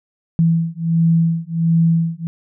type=beating tone pair; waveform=sine; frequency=164.81 / 166.21 Hz; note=E3 / E3; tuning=0 / +15 cents; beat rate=1.4 Hz; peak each=-16 dBFS; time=0.39-2.27 s; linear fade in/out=0 ms; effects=none